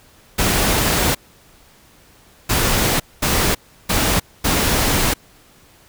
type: noise bursts at uneven times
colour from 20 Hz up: pink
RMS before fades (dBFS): -17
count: 5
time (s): 0.38-1.15 / 2.49-3 / 3.22-3.55 / 3.89-4.2 / 4.44-5.14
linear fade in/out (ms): 10
effects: pink hiss -50 dBFS RMS until 5.88 s